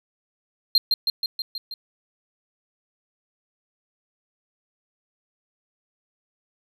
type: tone with echo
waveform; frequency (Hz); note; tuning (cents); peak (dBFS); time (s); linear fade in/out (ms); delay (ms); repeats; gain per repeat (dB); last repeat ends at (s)
triangle; 4186; C8; 0; -12; 0.75-0.78; 2; 160; 6; -3; 1.74
effects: none